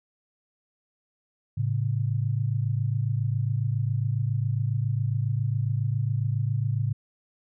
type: tone pair together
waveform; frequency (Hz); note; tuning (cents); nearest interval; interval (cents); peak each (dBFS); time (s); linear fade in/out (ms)
sine; 109.3 / 136.6; A2 / C#3; -11 / -25; major third; 386; -25 / -27; 1.57-6.93; 10
effects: none